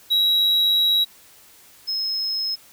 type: tone pair in turn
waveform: triangle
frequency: 3868 / 5163 Hz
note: B7 / E8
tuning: -37 / -37 cents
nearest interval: perfect fourth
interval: 500 cents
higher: second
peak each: -14 / -21 dBFS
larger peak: first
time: 0.1-1.05 / 1.87-2.56 s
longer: first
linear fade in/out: 20 ms
effects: white hiss -50 dBFS RMS until 2.72 s